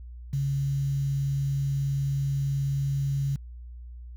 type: tone with quantisation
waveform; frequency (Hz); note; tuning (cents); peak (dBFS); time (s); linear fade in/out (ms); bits
sine; 138.59; C#3; 0; -24; 0.33-3.36; 5; 8
effects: added 60 Hz sine -39 dBFS peak until 4.16 s